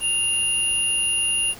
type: tone pair together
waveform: sine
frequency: 2795 / 10413 Hz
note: F7 / E9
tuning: +1 / -22 cents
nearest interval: octave + major seventh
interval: 2277 cents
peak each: -22 dBFS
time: 0-1.55 s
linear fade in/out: 50 ms
effects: pink hiss -42 dBFS RMS until 1.59 s